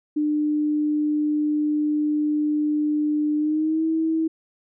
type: tone with pitch glide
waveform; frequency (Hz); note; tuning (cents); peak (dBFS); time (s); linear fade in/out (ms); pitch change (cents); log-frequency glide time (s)
sine; 300 to 321.5; D4 to E4; +37 to -43; -19; 0.16-4.28; 10; +120; 3.37-3.84
effects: none